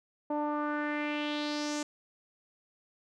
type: tone with low-pass filter sweep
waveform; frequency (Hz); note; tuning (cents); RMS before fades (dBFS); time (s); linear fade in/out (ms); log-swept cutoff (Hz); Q
sawtooth; 296.7; D4; +18; -33; 0.3-1.83; 5; 780 to 7200; 3.2
effects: none

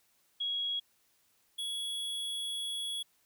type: tone pair in turn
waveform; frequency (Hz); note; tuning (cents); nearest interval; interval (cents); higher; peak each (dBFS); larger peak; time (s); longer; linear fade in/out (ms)
sine / square; 3316 / 3360; G#7 / G#7; -3 / +19; unison; 22; second; -31 / -35; first; 0.4-0.8 / 1.58-3.03; second; 10
effects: white hiss -71 dBFS RMS until 3.25 s

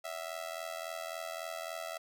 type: tone with amplitude modulation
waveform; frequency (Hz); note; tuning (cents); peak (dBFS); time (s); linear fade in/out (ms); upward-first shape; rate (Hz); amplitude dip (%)
sawtooth; 659.3; E5; 0; -31; 0.04-1.98; 10; sine; 83.6; 85
effects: none

